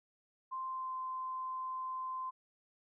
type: tone with pitch glide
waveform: sine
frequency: 1045 to 1036 Hz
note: C6 to C6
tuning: -2 to -17 cents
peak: -37 dBFS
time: 0.51-2.31 s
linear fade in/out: 20 ms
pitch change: -15 cents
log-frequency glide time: 0.66-0.94 s
effects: none